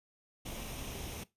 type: noise with comb filter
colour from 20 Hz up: pink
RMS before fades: -42 dBFS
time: 0.45-1.24 s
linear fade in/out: 10 ms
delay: 0.33 ms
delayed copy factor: +0.5
effects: noise-tail reverb RT60 0.2 s tail -19 dB re dry + resampled to 32000 Hz